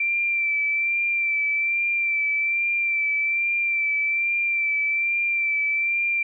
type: tone with vibrato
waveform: sine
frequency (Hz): 2347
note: D7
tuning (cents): -2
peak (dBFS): -20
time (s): 0-6.23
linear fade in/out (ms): 5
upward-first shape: sine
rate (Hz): 1.2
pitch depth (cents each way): 29
effects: none